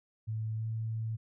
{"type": "tone with pitch glide", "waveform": "sine", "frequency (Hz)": [110, 111.66], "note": ["A2", "A2"], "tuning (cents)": [0, 26], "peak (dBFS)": -32, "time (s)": [0.27, 1.17], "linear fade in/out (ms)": 20, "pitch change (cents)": 26, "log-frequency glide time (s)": [0.56, 0.65], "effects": []}